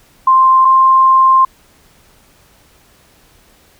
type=tone pair in turn; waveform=sine; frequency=1048 / 1053.3 Hz; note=C6 / C6; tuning=+2 / +11 cents; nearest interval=unison; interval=9 cents; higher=second; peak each=-5 dBFS; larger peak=neither; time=0.27-0.65 / 0.65-1.45 s; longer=second; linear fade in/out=5 ms; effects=pink hiss -49 dBFS RMS until 3.79 s